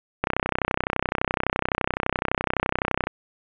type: click train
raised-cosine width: 0.5 ms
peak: -6 dBFS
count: 91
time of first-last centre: 0.24-3.07 s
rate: 31.8 Hz
effects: resampled to 8000 Hz + 8-bit